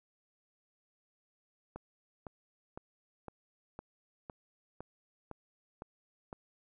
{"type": "click train", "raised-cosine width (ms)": 1, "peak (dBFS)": -29, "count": 10, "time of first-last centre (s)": [1.76, 6.329], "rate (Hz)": 1.97, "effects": []}